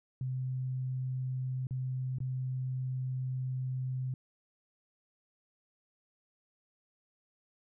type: tone with dropouts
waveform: sine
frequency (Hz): 129.1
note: C3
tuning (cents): -23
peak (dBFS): -32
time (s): 0.21-4.14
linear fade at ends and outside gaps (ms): 2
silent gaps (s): 1.67-1.708 / 2.185-2.203
effects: none